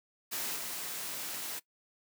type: noise with level steps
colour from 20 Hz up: white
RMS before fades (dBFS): -36 / -39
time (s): 0.31-1.6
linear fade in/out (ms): 20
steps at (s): 0.56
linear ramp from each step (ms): 2
effects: noise-tail reverb RT60 0.1 s tail -20 dB re dry + high-pass 150 Hz 12 dB/octave